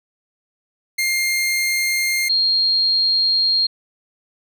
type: tone pair in turn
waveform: sawtooth / sine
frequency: 2115 / 4230 Hz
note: C7 / C8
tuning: +18 / +18 cents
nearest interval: octave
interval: 1200 cents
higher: second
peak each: -14 dBFS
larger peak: neither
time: 0.98-2.29 / 2.29-3.67 s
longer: second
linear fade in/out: 10 ms
effects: none